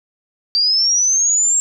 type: linear sweep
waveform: sine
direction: up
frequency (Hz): 4640 to 7560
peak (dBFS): -12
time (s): 0.55-1.6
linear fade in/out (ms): 0
effects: none